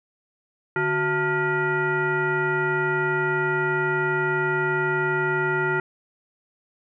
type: tone with frequency modulation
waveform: sine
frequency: 890 Hz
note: A5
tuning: 20 cents sharp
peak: -20 dBFS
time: 0.76-5.8 s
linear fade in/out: 2 ms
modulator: 519 Hz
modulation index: 1.8
effects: none